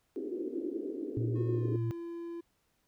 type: band-pass noise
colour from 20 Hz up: white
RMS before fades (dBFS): -37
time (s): 0.16-1.76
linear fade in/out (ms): 0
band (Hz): 290 to 390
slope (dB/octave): 48
type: tone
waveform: sine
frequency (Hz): 116.54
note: A#2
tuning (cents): 0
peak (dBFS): -30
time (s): 1.17-1.91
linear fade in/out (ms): 0
type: tone with pitch glide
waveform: triangle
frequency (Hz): 361.6 to 339.3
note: F#4 to F4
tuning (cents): -40 to -50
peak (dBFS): -36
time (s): 1.35-2.41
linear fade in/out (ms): 10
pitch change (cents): -110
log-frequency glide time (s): 1.48-1.83
effects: pink hiss -75 dBFS RMS until 2.87 s